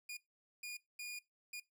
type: tone bursts at uneven times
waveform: sawtooth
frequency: 2438 Hz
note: D#7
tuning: 36 cents flat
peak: -40 dBFS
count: 4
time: 0.09-0.17 / 0.63-0.77 / 0.99-1.19 / 1.53-1.6 s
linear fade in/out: 5 ms
effects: noise-tail reverb RT60 0.2 s tail -20 dB re dry